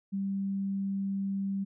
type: tone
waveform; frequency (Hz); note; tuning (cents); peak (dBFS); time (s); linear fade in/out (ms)
sine; 196; G3; 0; -29; 0.12-1.65; 20
effects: none